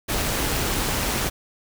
pink noise with amplitude modulation, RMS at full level -22 dBFS, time 0.08-1.3 s, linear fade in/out 20 ms, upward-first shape sine, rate 202 Hz, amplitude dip 45%, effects none

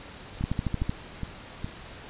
two click trains, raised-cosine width 5 ms, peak -19 / -14 dBFS, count 4 / 7, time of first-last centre 0.41-1.645 / 0.44-0.895 s, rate 2.43 / 13.2 Hz, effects pink hiss -44 dBFS RMS until 2.09 s + resampled to 8000 Hz

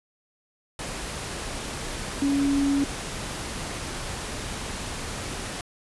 sine tone in noise, 280 Hz, C#4, 18 cents sharp, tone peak -20 dBFS, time 2.22-2.84 s, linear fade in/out 2 ms, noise pink, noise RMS -33 dBFS, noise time 0.79-5.61 s, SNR +10 dB, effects resampled to 24000 Hz

